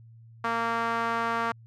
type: tone with band-pass filter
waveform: sawtooth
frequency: 230.6 Hz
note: A#3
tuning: 19 cents flat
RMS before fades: -28 dBFS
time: 0.44-1.52 s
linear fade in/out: 5 ms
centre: 1200 Hz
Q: 2.1
effects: added 114 Hz sine -48 dBFS peak until 1.66 s